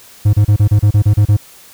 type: tone bursts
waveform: triangle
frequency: 103.83 Hz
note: G#2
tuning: in tune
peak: -4 dBFS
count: 10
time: 0.25-1.369 s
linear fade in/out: 10 ms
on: 84 ms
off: 31 ms
effects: white hiss -41 dBFS RMS until 1.73 s